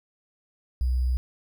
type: tone with sample-and-hold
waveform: sine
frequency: 62.8 Hz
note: B1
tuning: 30 cents sharp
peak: -21 dBFS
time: 0.81-1.17 s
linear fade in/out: 0 ms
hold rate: 4900 Hz
effects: none